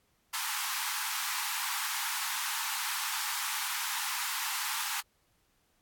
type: high-pass noise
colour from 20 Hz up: pink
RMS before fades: -34 dBFS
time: 0.33-5.01 s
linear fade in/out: 10 ms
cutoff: 830 Hz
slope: 96 dB/octave
effects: pink hiss -72 dBFS RMS until 5.81 s + AAC 64 kbps